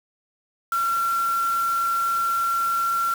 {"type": "tone in noise", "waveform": "sine", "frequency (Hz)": 1364, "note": "F6", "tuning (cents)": -41, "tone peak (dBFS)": -20, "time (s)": [0.72, 3.14], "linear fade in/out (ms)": 2, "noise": "white", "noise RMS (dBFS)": -37, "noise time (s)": [0.72, 3.14], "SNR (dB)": 14, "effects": []}